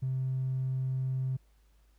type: tone with tanh clipping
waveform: triangle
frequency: 130.81 Hz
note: C3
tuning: in tune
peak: -28 dBFS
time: 0.02-1.37 s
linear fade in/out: 10 ms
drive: 1 dB
effects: added 52 Hz sine -61 dBFS peak until 1.98 s + pink hiss -73 dBFS RMS until 1.98 s